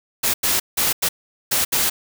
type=noise bursts at uneven times; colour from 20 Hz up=white; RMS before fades=-19 dBFS; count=6; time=0.23-0.34 / 0.43-0.6 / 0.77-0.93 / 1.02-1.09 / 1.51-1.65 / 1.72-1.9 s; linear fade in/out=10 ms; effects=none